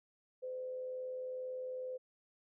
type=tone with frequency modulation; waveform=sine; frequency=510 Hz; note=C5; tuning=44 cents flat; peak=-39 dBFS; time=0.42-1.98 s; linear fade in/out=20 ms; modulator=82.2 Hz; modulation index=0.23; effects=none